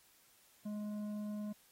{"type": "tone with tanh clipping", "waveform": "sine", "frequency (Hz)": 209.3, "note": "G#3", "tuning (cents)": 14, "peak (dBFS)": -40, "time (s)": [0.65, 1.53], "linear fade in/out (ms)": 10, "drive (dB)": 8, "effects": ["white hiss -67 dBFS RMS until 1.71 s", "AAC 48 kbps"]}